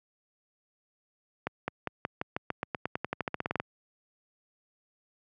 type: accelerating click train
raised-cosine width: 0.5 ms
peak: -15 dBFS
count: 21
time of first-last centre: 1.47-3.6 s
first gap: 210 ms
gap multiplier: 0.92
effects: high-pass 100 Hz 12 dB/octave